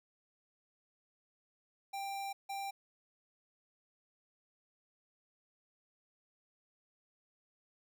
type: tone bursts at uneven times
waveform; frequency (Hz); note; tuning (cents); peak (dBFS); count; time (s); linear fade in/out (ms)
square; 789; G5; +11; -39; 2; 1.93-2.33 / 2.49-2.71; 10
effects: none